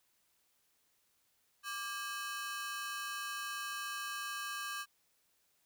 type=ring-modulated tone; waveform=sawtooth; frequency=1396.9 Hz; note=F6; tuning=in tune; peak=-32 dBFS; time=1.63-4.86 s; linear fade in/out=50 ms; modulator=223 Hz; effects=white hiss -75 dBFS RMS until 5.65 s